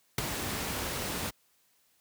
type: noise with ADSR envelope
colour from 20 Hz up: pink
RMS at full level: -25 dBFS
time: 0.18-1.31 s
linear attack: 4 ms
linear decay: 10 ms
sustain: -9 dB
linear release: 19 ms
effects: white hiss -69 dBFS RMS until 2 s + high-pass 60 Hz 12 dB/octave